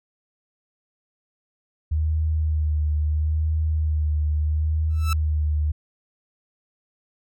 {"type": "tone with vibrato", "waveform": "sine", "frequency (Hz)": 77, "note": "D#2", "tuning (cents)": -17, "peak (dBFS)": -19, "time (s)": [1.91, 5.72], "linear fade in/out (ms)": 10, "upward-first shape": "sine", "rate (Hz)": 0.75, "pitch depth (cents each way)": 33}
{"type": "tone with exponential growth", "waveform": "sawtooth", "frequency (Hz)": 1318.5, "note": "E6", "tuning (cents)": 0, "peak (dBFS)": -19, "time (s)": [4.9, 5.13], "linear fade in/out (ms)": 2, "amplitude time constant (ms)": 48}
{"effects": []}